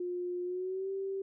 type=tone with pitch glide; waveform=sine; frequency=356.2 to 388.4 Hz; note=F4 to G4; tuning=+34 to -16 cents; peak=-33 dBFS; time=0-1.22 s; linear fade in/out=5 ms; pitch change=+150 cents; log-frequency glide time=0.44-0.9 s; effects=none